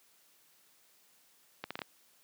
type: accelerating click train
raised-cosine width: 0.3 ms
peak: -21 dBFS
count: 5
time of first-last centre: 1.64-1.818 s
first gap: 66 ms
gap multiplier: 0.74
effects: white hiss -66 dBFS RMS until 2.23 s + high-pass 150 Hz 12 dB/octave